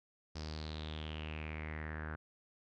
sawtooth tone with low-pass filter sweep, 77.5 Hz, D#2, 6 cents flat, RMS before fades -43 dBFS, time 0.35-2.16 s, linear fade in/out 10 ms, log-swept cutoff 5200 to 1500 Hz, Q 6.2, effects none

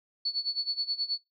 sine tone with tremolo, 4435 Hz, C#8, in tune, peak -25 dBFS, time 0.25-1.18 s, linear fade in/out 5 ms, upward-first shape sine, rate 9.4 Hz, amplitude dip 85%, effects noise-tail reverb RT60 0.2 s tail -24 dB re dry

